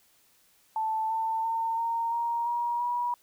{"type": "tone with pitch steps", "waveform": "sine", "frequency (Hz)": [880, 893.8, 907.9, 922.2, 936.6, 951.4, 966.3], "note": ["A5", "A5", "A#5", "A#5", "A#5", "A#5", "B5"], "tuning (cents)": [0, 27, -46, -19, 8, 35, -38], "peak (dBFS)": -26, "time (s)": [0.76, 3.14], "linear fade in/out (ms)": 2, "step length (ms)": 340, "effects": ["white hiss -64 dBFS RMS until 3.22 s"]}